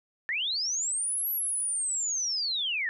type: linear two-way sweep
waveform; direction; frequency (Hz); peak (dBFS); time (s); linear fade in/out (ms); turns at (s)
sine; up then down; 1725 to 11840 to 1725; -27; 0.29-2.89; 0; 1.3
effects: none